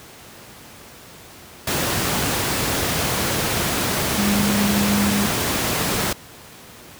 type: tone in noise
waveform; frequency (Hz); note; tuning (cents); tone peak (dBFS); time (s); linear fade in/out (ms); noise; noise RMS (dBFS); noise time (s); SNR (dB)
sine; 203.7; G#3; -33; -18; 4.18-5.26; 5; pink; -21; 1.67-6.13; 0
effects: pink hiss -42 dBFS RMS until 6.99 s + high-pass 80 Hz 12 dB/octave